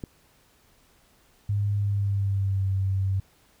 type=click; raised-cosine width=3 ms; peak=-20 dBFS; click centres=0.038 s
type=tone with pitch glide; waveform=sine; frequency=102 to 96.28 Hz; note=G#2 to G2; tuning=-31 to -31 cents; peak=-22 dBFS; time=1.49-3.2 s; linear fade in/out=5 ms; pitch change=-100 cents; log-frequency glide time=1.77-2.68 s
effects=pink hiss -61 dBFS RMS until 3.6 s